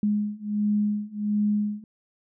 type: beating tone pair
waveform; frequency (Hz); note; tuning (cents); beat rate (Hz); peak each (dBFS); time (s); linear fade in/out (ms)
sine; 207.7 / 209.1; G#3 / G#3; 0 / +12; 1.4; -26 / -25; 0.03-1.84; 2
effects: none